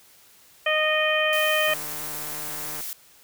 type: harmonic tone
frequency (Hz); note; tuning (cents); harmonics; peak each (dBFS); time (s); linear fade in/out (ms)
618; D#5; -12; 1 / 2 / 3 / 4 / 5; -24 / -29 / -25 / -26 / -28; 0.66-1.74; 5
type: noise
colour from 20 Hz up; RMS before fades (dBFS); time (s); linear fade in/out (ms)
blue; -33; 1.33-2.93; 0
type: click train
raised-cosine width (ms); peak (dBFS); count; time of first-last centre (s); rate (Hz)
0.5; -25; 170; 1.68-2.807; 150
effects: white hiss -54 dBFS RMS until 3.23 s